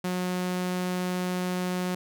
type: tone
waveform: sawtooth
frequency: 181.4 Hz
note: F#3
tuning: 34 cents flat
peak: -23 dBFS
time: 0.04-1.95 s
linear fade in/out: 5 ms
effects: none